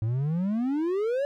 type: exponential sweep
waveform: triangle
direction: up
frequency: 106.4 to 580 Hz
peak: -22 dBFS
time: 0.02-1.25 s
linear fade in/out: 0 ms
effects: none